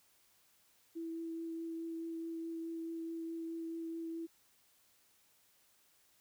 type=tone with vibrato; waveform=sine; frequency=329.6 Hz; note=E4; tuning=in tune; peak=-39 dBFS; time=0.95-4.27 s; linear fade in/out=20 ms; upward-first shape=triangle; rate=4.7 Hz; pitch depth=12 cents each way; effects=white hiss -70 dBFS RMS until 6.2 s